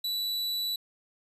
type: tone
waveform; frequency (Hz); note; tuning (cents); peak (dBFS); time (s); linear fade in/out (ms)
45% pulse; 3951; B7; 0; -29; 0.04-0.76; 5
effects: resampled to 32000 Hz

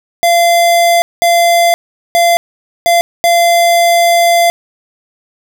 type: tone bursts at uneven times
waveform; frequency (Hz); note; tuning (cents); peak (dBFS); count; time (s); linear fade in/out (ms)
square; 687; F5; -29; -7; 5; 0.23-1.02 / 1.22-1.74 / 2.15-2.37 / 2.86-3.01 / 3.24-4.5; 0
effects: none

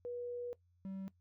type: tone pair in turn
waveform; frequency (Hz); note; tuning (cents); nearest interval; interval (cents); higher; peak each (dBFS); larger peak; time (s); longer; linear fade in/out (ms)
sine / triangle; 485.2 / 192.33; B4 / G3; -31 / -33; octave + major third; 1602; first; -39 / -39; neither; 0.05-0.53 / 0.85-1.08; first; 0
effects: noise-tail reverb RT60 0.1 s tail -18 dB re dry + added 88 Hz sine -69 dBFS peak until 1.2 s

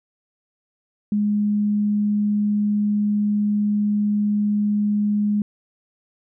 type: tone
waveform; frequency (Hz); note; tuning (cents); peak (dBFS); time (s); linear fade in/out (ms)
sine; 207.7; G#3; 0; -17; 1.12-5.42; 2
effects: none

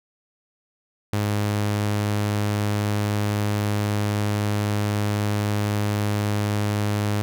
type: tone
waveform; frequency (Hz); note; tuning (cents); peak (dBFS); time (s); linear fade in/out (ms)
sawtooth; 103.83; G#2; 0; -17; 1.13-7.22; 0
effects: none

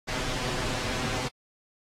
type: noise with comb filter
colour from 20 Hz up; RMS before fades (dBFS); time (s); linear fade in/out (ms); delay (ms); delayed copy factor
pink; -30; 0.07-1.29; 20; 7.9; +1
effects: low-pass 6000 Hz 12 dB/octave + AAC 48 kbps

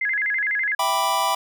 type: tone with vibrato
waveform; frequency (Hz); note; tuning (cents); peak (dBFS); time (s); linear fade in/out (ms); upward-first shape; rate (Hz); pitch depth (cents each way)
sine; 1864.7; A#6; 0; -20; 0.01-0.75; 5; square; 12; 190
type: chord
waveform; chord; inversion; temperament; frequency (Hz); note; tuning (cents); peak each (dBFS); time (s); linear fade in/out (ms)
square; E minor seventh; none; equal; 659.3 / 784 / 987.8 / 1174.7; E5 / G5 / B5 / D6; 0 / 0 / 0 / 0; -29 / -26 / -23 / -27; 0.79-1.35; 5
effects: none

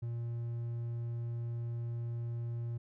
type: tone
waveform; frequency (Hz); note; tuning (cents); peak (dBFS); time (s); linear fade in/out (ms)
triangle; 117.7; A#2; +17; -33; 0.02-2.78; 10
effects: none

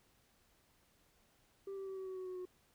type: tone with pitch steps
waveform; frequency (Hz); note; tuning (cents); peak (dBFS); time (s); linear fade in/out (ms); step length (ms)
sine; 392 / 387.9 / 383.9 / 380 / 376 / 372.1 / 368.3 / 364.5; G4 / G4 / G4 / F#4 / F#4 / F#4 / F#4 / F#4; 0 / -18 / -36 / +46 / +28 / +10 / -8 / -26; -39; 1.67-2.454; 5; 98
effects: tanh soft clip ceiling -41 dBFS + pink hiss -72 dBFS RMS until 2.74 s

